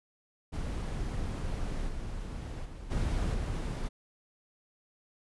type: noise with level steps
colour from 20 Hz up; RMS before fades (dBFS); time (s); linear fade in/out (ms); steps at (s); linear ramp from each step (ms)
brown; -34 / -38 / -43 / -30 / -33; 0.52-3.89; 20; 1.87 / 2.64 / 2.9 / 3.33; 20
effects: resampled to 24000 Hz